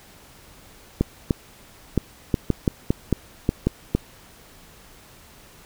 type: clicks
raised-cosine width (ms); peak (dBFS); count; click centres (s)
3; -5; 11; 1.01 / 1.308 / 1.977 / 2.342 / 2.503 / 2.678 / 2.905 / 3.127 / 3.491 / 3.67 / 3.95
effects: pink hiss -49 dBFS RMS until 5.65 s